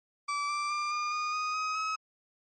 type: tone with pitch steps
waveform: 35% pulse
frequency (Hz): 1157 / 1173.8 / 1190.9 / 1208.2 / 1225.8 / 1243.6 / 1261.7 / 1280.1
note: D6 / D6 / D6 / D6 / D#6 / D#6 / D#6 / D#6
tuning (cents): -26 / -1 / +24 / +49 / -26 / -1 / +24 / +49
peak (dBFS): -28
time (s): 0.28-1.96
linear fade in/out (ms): 10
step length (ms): 210
effects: low-pass 8000 Hz 12 dB/octave + MP3 32 kbps